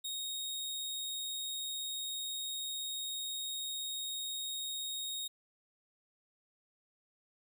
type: tone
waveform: sawtooth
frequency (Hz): 3739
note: A#7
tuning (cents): +4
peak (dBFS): -34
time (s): 0.04-5.28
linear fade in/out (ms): 10
effects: none